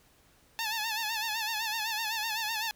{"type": "tone with vibrato", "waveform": "10% pulse", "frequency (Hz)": 880, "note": "A5", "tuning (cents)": 0, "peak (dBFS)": -22, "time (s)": [0.59, 2.71], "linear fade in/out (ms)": 0, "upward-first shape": "sine", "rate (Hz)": 7.9, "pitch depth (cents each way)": 81, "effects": ["pink hiss -63 dBFS RMS until 2.75 s"]}